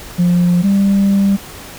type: tone pair in turn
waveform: sine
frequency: 176.1 / 197.67 Hz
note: F3 / G3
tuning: +15 / +15 cents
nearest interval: major second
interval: 200 cents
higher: second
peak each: -7 dBFS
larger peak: neither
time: 0.18-0.63 / 0.63-1.37 s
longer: second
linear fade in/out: 20 ms
effects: tanh soft clip ceiling -7 dBFS + pink hiss -33 dBFS RMS until 1.78 s